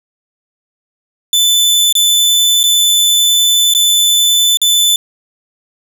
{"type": "tone with dropouts", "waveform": "sawtooth", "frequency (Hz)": 3511, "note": "A7", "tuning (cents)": -4, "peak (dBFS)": -5, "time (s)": [1.33, 4.96], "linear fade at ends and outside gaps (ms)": 2, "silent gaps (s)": [[1.926, 1.952], [2.632, 2.638], [3.738, 3.748], [4.572, 4.616]], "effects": []}